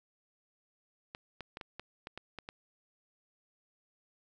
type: clicks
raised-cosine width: 0.3 ms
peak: -26 dBFS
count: 9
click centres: 1.149 / 1.407 / 1.571 / 1.612 / 1.796 / 2.071 / 2.176 / 2.387 / 2.489 s
effects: none